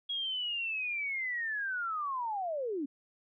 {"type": "linear sweep", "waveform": "sine", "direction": "down", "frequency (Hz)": [3322, 261.8], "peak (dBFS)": -32, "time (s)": [0.09, 2.86], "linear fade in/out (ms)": 10, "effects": []}